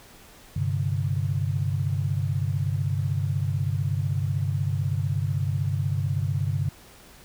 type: chord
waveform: sine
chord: G suspended fourth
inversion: none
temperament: equal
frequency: 98 / 130.81 / 146.83 Hz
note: G2 / C3 / D3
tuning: 0 / 0 / 0 cents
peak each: -26 / -28 / -28 dBFS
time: 0.56-6.69 s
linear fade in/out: 5 ms
effects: pink hiss -50 dBFS RMS until 7.24 s